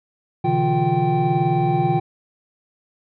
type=tone cluster; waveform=triangle; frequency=126.6 / 147.1 / 165.5 / 352.7 / 778 Hz; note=B2 / D3 / E3 / F4 / G5; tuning=+43 / +3 / +7 / +17 / -13 cents; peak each=-23 / -20 / -22 / -21 / -19 dBFS; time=0.44-2 s; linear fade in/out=10 ms; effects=resampled to 11025 Hz